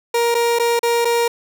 30% pulse tone with dropouts, 470.3 Hz, A#4, 15 cents sharp, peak -12 dBFS, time 0.14-1.28 s, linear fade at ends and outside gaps 5 ms, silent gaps 0.345-0.349 / 0.588-0.596 / 0.793-0.83 / 1.048-1.052 s, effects none

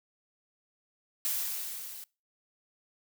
blue noise with level ramp, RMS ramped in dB -30 to -45 dBFS, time 1.25-2.04 s, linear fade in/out 0 ms, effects noise-tail reverb RT60 0.3 s tail -24 dB re dry

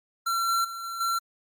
square tone with level steps, 1359 Hz, F6, 48 cents flat, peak -25 / -23 / -35 / -33 / -25 dBFS, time 0.26-1.19 s, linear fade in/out 10 ms, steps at 0.48 / 0.64 / 0.83 / 1 s, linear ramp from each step 10 ms, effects Opus 48 kbps

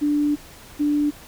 sine tone pair in turn, 293.9 / 293.9 Hz, D4 / D4, +1 / +1 cents, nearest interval unison, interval 0 cents, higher neither, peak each -17 dBFS, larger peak neither, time 0.01-0.36 / 0.79-1.11 s, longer first, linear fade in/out 20 ms, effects pink hiss -44 dBFS RMS until 1.27 s

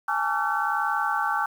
sine tone cluster, 823 / 884 / 1144 / 1362 / 1521 Hz, G#5 / A5 / D6 / F6 / F#6, -16 / +8 / -46 / -44 / +47 cents, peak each -29 dBFS, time 0.08-1.46 s, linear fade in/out 5 ms, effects 8-bit

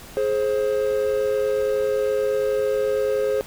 triangle tone pair together, 420.7 / 530 Hz, G#4 / C5, +22 / +22 cents, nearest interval major third, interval 400 cents, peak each -20 dBFS, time 0.17-3.41 s, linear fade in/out 0 ms, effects pink hiss -42 dBFS RMS until 3.46 s

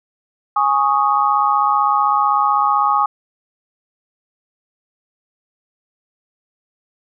sine chord, Ab suspended fourth, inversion none, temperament equal, 830.6 / 1108.7 / 1244.5 Hz, Ab5 / Db6 / Eb6, 0 / 0 / 0 cents, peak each -17 dBFS, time 0.56-3.06 s, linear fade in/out 5 ms, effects none

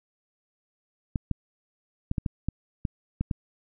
clicks, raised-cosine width 5 ms, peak -14 dBFS, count 9, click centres 1.158 / 1.313 / 2.114 / 2.182 / 2.262 / 2.486 / 2.852 / 3.21 / 3.312 s, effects none

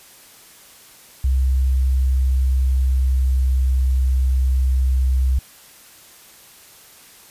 sine tone with pitch glide, 65.41 to 64.92 Hz, C2 to C2, 0 to -13 cents, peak -14 dBFS, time 1.24-5.39 s, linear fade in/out 5 ms, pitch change -13 cents, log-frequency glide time 1.71-3.99 s, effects white hiss -46 dBFS RMS until 7.3 s + resampled to 32000 Hz

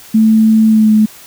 sine tone with pitch glide, 220 to 215.3 Hz, A3 to A3, 0 to -37 cents, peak -5 dBFS, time 0.14-1.06 s, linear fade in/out 10 ms, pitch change -37 cents, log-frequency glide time 0.67-0.92 s, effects white hiss -37 dBFS RMS until 1.26 s

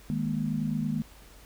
sine chord, D# suspended fourth, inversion none, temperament equal with one note detuned, 155.56 / 207.7 / 236.5 Hz, D#3 / G#3 / A#3, 0 / 0 / +25 cents, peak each -31 dBFS, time 0.1-1.02 s, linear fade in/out 0 ms, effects added 50 Hz sine -52 dBFS peak until 1.45 s + pink hiss -54 dBFS RMS until 1.45 s

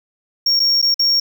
triangle tone with dropouts, 5540 Hz, F8, 15 cents flat, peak -11 dBFS, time 0.46-1.2 s, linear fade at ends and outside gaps 5 ms, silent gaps 0.595-0.6 / 0.817-0.825 / 0.943-0.993 s, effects none

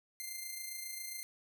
5% pulse tone with amplitude modulation, 2093 Hz, C7, in tune, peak -29 dBFS, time 0.2-1.23 s, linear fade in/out 0 ms, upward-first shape sine, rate 27.4 Hz, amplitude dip 45%, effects none

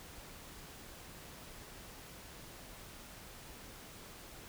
silence, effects pink hiss -52 dBFS RMS until 4.48 s

